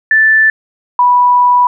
sine tone pair in turn, 1760 / 982.9 Hz, A6 / B5, 0 / -9 cents, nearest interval minor seventh, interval 1009 cents, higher first, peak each -5 dBFS, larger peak neither, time 0.11-0.5 / 0.99-1.67 s, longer second, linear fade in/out 2 ms, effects none

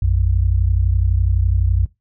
sine tone pair together, 58.4 / 90.3 Hz, A#1 / F#2, +4 / -42 cents, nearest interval minor sixth, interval 754 cents, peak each -16 dBFS, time 0.02-1.86 s, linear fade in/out 5 ms, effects noise-tail reverb RT60 0.2 s tail -19 dB re dry

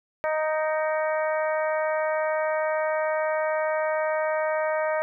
harmonic tone with a mistuned harmonic, 311.1 Hz, D#4, in tune, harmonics 2 / 3 / 4 / 5 / 6 / 7, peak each -24 / -31 / -34 / -35 / -35 / -39 dBFS, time 0.24-5.02 s, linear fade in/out 0 ms, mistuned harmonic 7, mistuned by +58 cents, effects none

